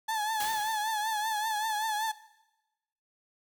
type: tone with vibrato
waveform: 35% pulse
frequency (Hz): 863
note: A5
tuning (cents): -34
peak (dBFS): -27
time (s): 0.08-2.12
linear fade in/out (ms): 10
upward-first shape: triangle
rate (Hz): 5.2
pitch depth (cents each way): 77
type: noise with exponential decay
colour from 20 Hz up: white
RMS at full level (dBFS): -35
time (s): 0.4-1.19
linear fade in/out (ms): 2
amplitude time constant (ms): 170
effects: noise-tail reverb RT60 1.0 s tail -18 dB re dry